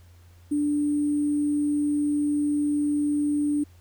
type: tone with sample-and-hold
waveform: sine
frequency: 293.3 Hz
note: D4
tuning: 2 cents flat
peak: -21 dBFS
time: 0.51-3.64 s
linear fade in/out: 10 ms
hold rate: 8820 Hz
effects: added 87 Hz sine -49 dBFS peak until 3.8 s + pink hiss -61 dBFS RMS until 3.8 s